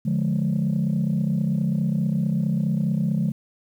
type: chord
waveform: sine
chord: D diminished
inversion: none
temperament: just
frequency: 146.83 / 176.2 / 211.4 Hz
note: D3 / F3 / Ab3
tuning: 0 / +16 / +31 cents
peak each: -23 dBFS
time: 0.05-3.32 s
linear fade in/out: 10 ms
effects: tanh soft clip ceiling -15 dBFS + 9-bit